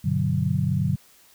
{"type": "chord", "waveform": "sine", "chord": "G major seventh", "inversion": "none", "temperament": "equal", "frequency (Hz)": [98, 123.47, 146.83, 185], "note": ["G2", "B2", "D3", "F#3"], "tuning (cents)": [0, 0, 0, 0], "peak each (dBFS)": [-27, -27, -24, -26], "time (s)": [0.04, 0.96], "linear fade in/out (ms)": 10, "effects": ["white hiss -55 dBFS RMS until 1.34 s"]}